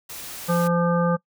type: noise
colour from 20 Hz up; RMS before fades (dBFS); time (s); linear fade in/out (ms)
white; -36; 0.09-0.68; 10
type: harmonic tone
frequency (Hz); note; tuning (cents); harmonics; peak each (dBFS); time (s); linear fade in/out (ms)
172.2; F3; -24; 1 / 3 / 5 / 7 / 9; -20 / -23 / -31 / -27 / -34; 0.48-1.17; 20
effects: noise-tail reverb RT60 0.1 s tail -23 dB re dry